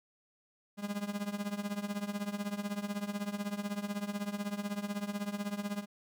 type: tone with tremolo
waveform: 45% pulse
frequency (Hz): 204.1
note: G#3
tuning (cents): -30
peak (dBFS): -31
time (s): 0.77-5.86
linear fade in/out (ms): 50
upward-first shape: triangle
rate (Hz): 16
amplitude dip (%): 90
effects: none